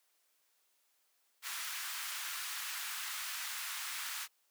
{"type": "high-pass noise", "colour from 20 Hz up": "pink", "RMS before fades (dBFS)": -41, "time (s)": [1.42, 4.28], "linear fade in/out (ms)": 50, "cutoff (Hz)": 1200, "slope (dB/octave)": 24, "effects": ["white hiss -75 dBFS RMS until 4.5 s", "high-pass 400 Hz 12 dB/octave"]}